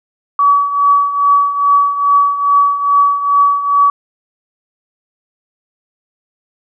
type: tone with tremolo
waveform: sine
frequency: 1139 Hz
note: C#6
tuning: 47 cents sharp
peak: -5 dBFS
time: 0.39-3.9 s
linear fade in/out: 2 ms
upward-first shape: triangle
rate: 2.4 Hz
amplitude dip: 75%
effects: none